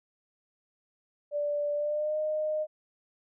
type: tone with pitch glide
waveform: sine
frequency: 585 to 615.1 Hz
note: D5 to D#5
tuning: -7 to -20 cents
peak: -27 dBFS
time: 1.31-2.67 s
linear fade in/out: 50 ms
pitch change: +87 cents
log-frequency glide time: 1.74-2.18 s
effects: none

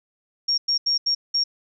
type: tone bursts at uneven times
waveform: sine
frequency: 5550 Hz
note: F8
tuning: 12 cents flat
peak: -18 dBFS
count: 5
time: 0.48-0.58 / 0.68-0.78 / 0.86-0.98 / 1.06-1.15 / 1.34-1.44 s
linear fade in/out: 10 ms
effects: none

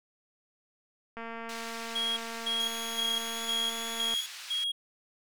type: click train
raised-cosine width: 0.5 ms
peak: -26 dBFS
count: 681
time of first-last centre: 1.17-4.139 s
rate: 229 Hz
type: band-pass noise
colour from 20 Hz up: white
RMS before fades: -44 dBFS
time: 1.49-4.64 s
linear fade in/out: 2 ms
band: 1600 to 4900 Hz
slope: 12 dB/octave
type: tone bursts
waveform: triangle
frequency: 3288 Hz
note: G#7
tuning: 18 cents flat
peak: -27 dBFS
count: 6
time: 1.95-4.72 s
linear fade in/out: 10 ms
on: 220 ms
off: 290 ms
type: tone with pitch glide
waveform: sawtooth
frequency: 3322 to 3363 Hz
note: G#7 to G#7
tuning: 0 to +21 cents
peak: -33 dBFS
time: 2.6-4.26 s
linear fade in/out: 0 ms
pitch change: +21 cents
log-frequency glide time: 3.33-3.41 s
effects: none

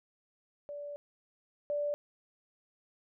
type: tone pair in turn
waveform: sine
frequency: 580 / 584 Hz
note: D5 / D5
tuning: -22 / -10 cents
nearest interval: unison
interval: 12 cents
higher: second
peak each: -39 / -30 dBFS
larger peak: second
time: 0.69-0.96 / 1.7-1.94 s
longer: first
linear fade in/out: 0 ms
effects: none

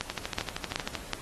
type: two click trains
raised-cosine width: 0.2 ms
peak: -11 / -14 dBFS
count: 4 / 12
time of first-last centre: 0.01-1.134 / 0.1-0.953 s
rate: 2.67 / 12.9 Hz
effects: pink hiss -45 dBFS RMS until 1.21 s + AAC 32 kbps

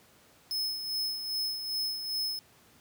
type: tone with tremolo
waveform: 45% pulse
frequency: 5190 Hz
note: E8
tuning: 28 cents flat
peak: -29 dBFS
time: 0.51-2.39 s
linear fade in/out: 0 ms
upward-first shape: sine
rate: 2.5 Hz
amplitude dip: 55%
effects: pink hiss -60 dBFS RMS until 2.8 s + high-pass 100 Hz 12 dB/octave

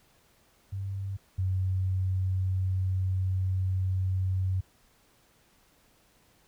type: tone pair in turn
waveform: sine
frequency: 97.6 / 93.68 Hz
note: G2 / F#2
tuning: -7 / +22 cents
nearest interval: minor second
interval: 71 cents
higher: first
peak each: -31 / -25 dBFS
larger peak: second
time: 0.72-1.17 / 1.38-4.61 s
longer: second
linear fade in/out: 10 ms
effects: pink hiss -64 dBFS RMS until 6.47 s

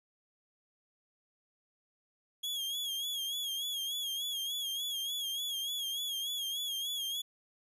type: tone with vibrato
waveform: 40% pulse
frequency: 3300 Hz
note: G#7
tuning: 12 cents flat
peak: -33 dBFS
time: 2.43-7.22 s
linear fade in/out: 10 ms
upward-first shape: sine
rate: 3.4 Hz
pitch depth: 71 cents each way
effects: none

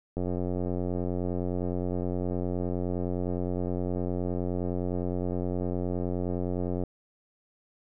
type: click train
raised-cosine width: 2 ms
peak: -18 dBFS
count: 599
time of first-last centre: 0.17-6.837 s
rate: 89.7 Hz
effects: none

